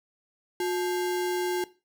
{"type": "tone with sample-and-hold", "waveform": "sine", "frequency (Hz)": 360, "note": "F#4", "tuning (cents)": -47, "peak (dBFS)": -25, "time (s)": [0.6, 1.64], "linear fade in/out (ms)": 2, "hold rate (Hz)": 1225, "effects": ["noise-tail reverb RT60 0.3 s tail -18 dB re dry"]}